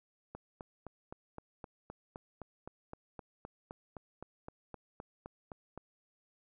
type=click train; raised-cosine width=1 ms; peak=-30 dBFS; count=22; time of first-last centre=0.35-5.776 s; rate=3.87 Hz; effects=none